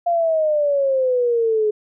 sine exponential sweep, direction down, 698 to 420 Hz, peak -15 dBFS, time 0.06-1.71 s, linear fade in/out 10 ms, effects none

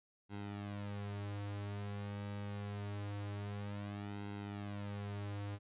sawtooth tone with flanger, 101.8 Hz, G#2, 34 cents flat, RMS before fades -43 dBFS, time 0.29-5.59 s, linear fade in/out 50 ms, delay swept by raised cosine 1.7 to 7 ms, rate 0.25 Hz, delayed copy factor -0.75, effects resampled to 8000 Hz

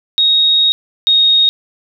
sine tone pair in turn, 3757 / 3733 Hz, A#7 / A#7, +13 / +2 cents, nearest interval unison, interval 11 cents, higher first, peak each -8 / -7 dBFS, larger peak second, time 0.18-0.72 / 1.07-1.49 s, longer first, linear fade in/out 0 ms, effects none

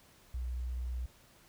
sine tone, 61.74 Hz, B1, in tune, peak -34 dBFS, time 0.34-1.06 s, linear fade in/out 5 ms, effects pink hiss -62 dBFS RMS until 1.48 s

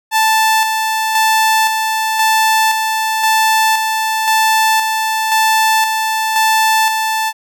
sawtooth tone with tremolo, 880 Hz, A5, in tune, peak -6 dBFS, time 0.11-7.33 s, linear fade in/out 50 ms, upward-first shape square, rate 0.96 Hz, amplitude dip 40%, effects none

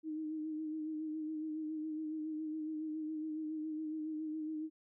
sine tone with vibrato, 311.1 Hz, D#4, in tune, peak -37 dBFS, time 0.03-4.7 s, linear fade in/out 50 ms, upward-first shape sine, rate 7.2 Hz, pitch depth 33 cents each way, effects none

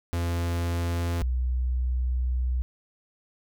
45% pulse / sine tone pair in turn, 85.6 / 62.47 Hz, F2 / B1, -34 / +20 cents, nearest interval perfect fourth, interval 546 cents, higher first, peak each -25 / -23 dBFS, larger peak second, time 0.13-1.22 / 1.22-2.62 s, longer second, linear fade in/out 0 ms, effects none

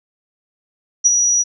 sine tone with ADSR envelope, 5820 Hz, F#8, 29 cents flat, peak -6 dBFS, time 1.04-1.44 s, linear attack 22 ms, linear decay 23 ms, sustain -6 dB, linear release 28 ms, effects none

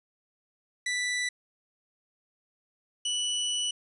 sawtooth tone pair in turn, 1975.5 / 2959 Hz, B6 / F#7, 0 / -1 cents, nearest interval perfect fifth, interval 699 cents, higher second, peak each -24 dBFS, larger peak neither, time 0.86-1.29 / 3.05-3.71 s, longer second, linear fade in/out 5 ms, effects resampled to 24000 Hz + 11-bit

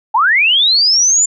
sine linear sweep, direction up, 807 to 7190 Hz, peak -8 dBFS, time 0.14-1.26 s, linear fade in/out 10 ms, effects none

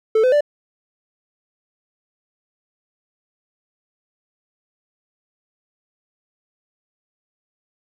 triangle tone with pitch steps, 440 / 508.4 / 587.3 Hz, A4 / C5 / D5, 0 / -50 / 0 cents, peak -10 dBFS, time 0.15-0.408 s, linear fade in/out 5 ms, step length 86 ms, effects none

